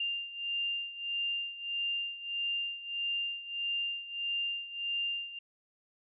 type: beating tone pair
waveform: sine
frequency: 2794 / 2795.6 Hz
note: F7 / F7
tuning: 0 / +1 cents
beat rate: 1.6 Hz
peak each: -34 / -38 dBFS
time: 0-5.39 s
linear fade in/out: 5 ms
effects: none